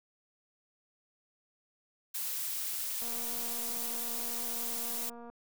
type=noise; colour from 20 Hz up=blue; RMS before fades=-36 dBFS; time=2.14-5.1 s; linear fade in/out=10 ms
type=click train; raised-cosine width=1 ms; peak=-36 dBFS; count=539; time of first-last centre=3.02-5.3 s; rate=236 Hz
effects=none